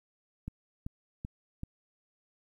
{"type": "click train", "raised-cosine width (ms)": 5, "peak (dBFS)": -25, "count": 4, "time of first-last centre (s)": [0.48, 1.634], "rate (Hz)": 2.6, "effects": ["11-bit"]}